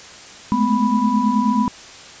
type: tone cluster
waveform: sine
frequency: 210.5 / 219.8 / 251.7 / 987 Hz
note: G#3 / A3 / B3 / B5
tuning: +24 / -2 / +33 / -1 cents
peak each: -20 dBFS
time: 0.52-1.68 s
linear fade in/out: 0 ms
effects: white hiss -39 dBFS RMS until 2.2 s + resampled to 16000 Hz